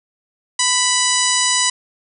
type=harmonic tone with a mistuned harmonic; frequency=987.8 Hz; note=B5; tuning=in tune; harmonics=1 / 2 / 3 / 4 / 5 / 6 / 7 / 8 / 9; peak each=-23 / -23 / -23 / -23 / -23 / -23 / -23 / -23 / -23 dBFS; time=0.59-1.7 s; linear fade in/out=5 ms; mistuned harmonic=1; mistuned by=+26 cents; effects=none